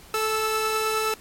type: tone pair together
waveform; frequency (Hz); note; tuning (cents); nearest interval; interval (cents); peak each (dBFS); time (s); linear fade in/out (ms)
sawtooth; 436.3 / 1318.5; A4 / E6; -15 / 0; octave + perfect fifth; 1915; -21 / -22; 0.14-1.14; 2
effects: pink hiss -48 dBFS RMS until 1.2 s + MP3 64 kbps